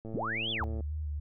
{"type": "click train", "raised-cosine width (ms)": 2, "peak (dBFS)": -29, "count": 85, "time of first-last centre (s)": [0.05, 0.807], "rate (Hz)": 111}
{"type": "linear two-way sweep", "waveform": "sine", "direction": "up then down", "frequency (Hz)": [87.31, 3520, 699], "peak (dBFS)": -31, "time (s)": [0.14, 0.64], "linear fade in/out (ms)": 0, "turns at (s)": 0.51}
{"type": "tone with vibrato", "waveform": "sine", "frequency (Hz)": 75.3, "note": "D2", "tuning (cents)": 44, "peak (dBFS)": -32, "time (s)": [0.6, 1.2], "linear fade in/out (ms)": 10, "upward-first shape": "square", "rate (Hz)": 3.3, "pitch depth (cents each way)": 33}
{"effects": []}